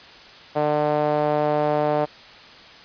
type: tone with band-pass filter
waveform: sawtooth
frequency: 149.6 Hz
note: D3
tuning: 32 cents sharp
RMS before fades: -21 dBFS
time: 0.55-2.06 s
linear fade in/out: 20 ms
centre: 650 Hz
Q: 2.7
effects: white hiss -44 dBFS RMS until 2.84 s + resampled to 11025 Hz